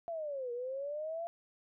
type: linear two-way sweep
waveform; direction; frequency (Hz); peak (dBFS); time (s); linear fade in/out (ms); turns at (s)
sine; down then up; 687 to 472.2 to 687; -36; 0.08-1.27; 0; 0.52
effects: none